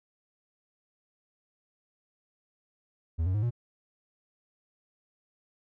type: tone with pitch steps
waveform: triangle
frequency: 81.6 / 92.66 / 105.21 / 119.47 Hz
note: E2 / F#2 / G#2 / A#2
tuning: -17 / +3 / +23 / +43 cents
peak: -23 dBFS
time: 3.18-3.508 s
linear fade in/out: 20 ms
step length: 82 ms
effects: none